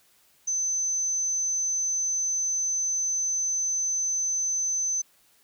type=tone; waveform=sine; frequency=6130 Hz; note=G8; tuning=40 cents flat; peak=-24 dBFS; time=0.47-5.02 s; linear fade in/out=10 ms; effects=white hiss -62 dBFS RMS until 5.43 s